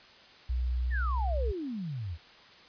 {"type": "tone with pitch glide", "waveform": "sine", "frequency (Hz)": [61.8, 63.68], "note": ["B1", "C2"], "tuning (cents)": [2, -46], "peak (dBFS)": -27, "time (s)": [0.49, 1.52], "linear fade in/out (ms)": 10, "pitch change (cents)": 52, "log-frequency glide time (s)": [1.06, 1.22]}
{"type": "exponential sweep", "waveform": "sine", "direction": "down", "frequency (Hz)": [1914, 73.8], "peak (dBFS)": -33, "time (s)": [0.9, 2.18], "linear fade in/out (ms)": 50}
{"effects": ["white hiss -54 dBFS RMS until 2.68 s", "resampled to 11025 Hz"]}